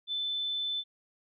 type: tone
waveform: sine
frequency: 3520 Hz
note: A7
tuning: in tune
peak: -30 dBFS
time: 0.07-0.84 s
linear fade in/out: 50 ms
effects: none